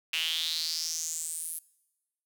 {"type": "tone with high-pass filter sweep", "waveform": "sawtooth", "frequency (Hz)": 161.6, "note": "E3", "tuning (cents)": -34, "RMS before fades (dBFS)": -33, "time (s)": [0.13, 1.59], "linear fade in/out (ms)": 5, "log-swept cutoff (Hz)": [2700, 11000], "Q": 5.8, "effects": ["noise-tail reverb RT60 1.0 s tail -22 dB re dry"]}